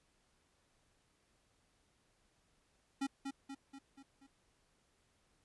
square tone with echo, 273.6 Hz, C#4, 23 cents flat, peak -35 dBFS, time 3.01-3.07 s, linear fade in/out 10 ms, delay 240 ms, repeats 5, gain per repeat -5 dB, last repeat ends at 4.27 s, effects pink hiss -75 dBFS RMS until 5.44 s + resampled to 24000 Hz

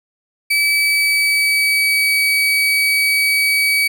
35% pulse tone with pitch glide, 2297 to 2275 Hz, D7 to C#7, -39 to +44 cents, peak -11 dBFS, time 0.5-3.88 s, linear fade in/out 10 ms, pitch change -17 cents, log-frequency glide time 0.64-2.2 s, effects none

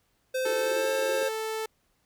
square tone with pitch glide, 517 to 533.1 Hz, C5 to C5, -21 to +32 cents, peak -27 dBFS, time 0.34-1.29 s, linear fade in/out 10 ms, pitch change +53 cents, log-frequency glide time 0.58-0.89 s
sawtooth tone, 439.9 Hz, A4, in tune, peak -26 dBFS, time 0.45-1.66 s, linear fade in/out 5 ms
white band-pass noise, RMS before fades -39 dBFS, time 0.46-1.23 s, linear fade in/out 2 ms, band 330 to 400 Hz, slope 96 dB/octave
effects pink hiss -71 dBFS RMS until 2.05 s

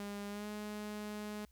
sawtooth tone with pitch glide, 203.1 to 209.9 Hz, G#3 to G#3, -38 to +19 cents, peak -37 dBFS, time 0-1.45 s, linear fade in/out 2 ms, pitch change +57 cents, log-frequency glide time 0.29-0.47 s, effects added 60 Hz sine -63 dBFS peak until 1.51 s + white hiss -75 dBFS RMS until 1.51 s

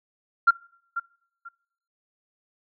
sine tone with echo, 1383 Hz, F6, 17 cents flat, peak -11 dBFS, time 0.47-0.51 s, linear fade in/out 10 ms, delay 490 ms, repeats 2, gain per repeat -13 dB, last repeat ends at 1.49 s, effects noise-tail reverb RT60 0.7 s tail -25 dB re dry + tanh soft clip ceiling -7 dBFS

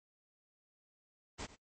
pink noise with echo, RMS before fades -43 dBFS, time 1.38-1.47 s, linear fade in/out 20 ms, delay 94 ms, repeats 1, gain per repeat -15 dB, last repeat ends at 1.564 s, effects noise-tail reverb RT60 0.1 s tail -21 dB re dry + MP3 32 kbps

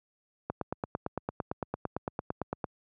click train, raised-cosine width 1 ms, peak -17 dBFS, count 20, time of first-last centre 0.5-2.642 s, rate 8.87 Hz, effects high-pass 80 Hz 12 dB/octave

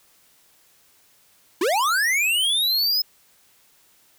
square linear sweep, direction up, 304.7 to 5150 Hz, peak -19 dBFS, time 1.61-3.02 s, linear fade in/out 5 ms, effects white hiss -58 dBFS RMS until 4.18 s

